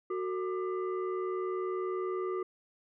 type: tone with frequency modulation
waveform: sine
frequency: 370 Hz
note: F#4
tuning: in tune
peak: -31 dBFS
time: 0.1-2.43 s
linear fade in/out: 5 ms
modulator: 820 Hz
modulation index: 0.78
effects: none